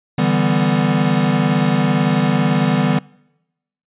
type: chord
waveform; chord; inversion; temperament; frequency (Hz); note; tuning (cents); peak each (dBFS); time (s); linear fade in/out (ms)
square; E minor seventh; third; equal with one note detuned; 146.83 / 164.81 / 196 / 248.4; D3 / E3 / G3 / B3; 0 / 0 / 0 / +10; -20; 0.18-2.99; 5
effects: noise-tail reverb RT60 0.9 s tail -25 dB re dry + resampled to 8000 Hz